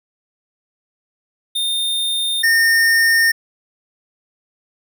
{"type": "tone pair in turn", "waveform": "square", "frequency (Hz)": [3635, 1825.4], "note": ["A#7", "A#6"], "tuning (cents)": [-44, -37], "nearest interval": "octave", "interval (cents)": 1193, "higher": "first", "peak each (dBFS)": [-18, -12], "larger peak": "second", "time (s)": [[1.55, 2.43], [2.43, 3.32]], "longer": "second", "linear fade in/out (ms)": 10, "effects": []}